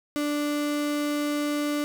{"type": "tone", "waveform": "35% pulse", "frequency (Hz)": 293.7, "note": "D4", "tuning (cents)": 0, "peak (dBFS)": -23, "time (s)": [0.16, 1.84], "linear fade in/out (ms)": 0, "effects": []}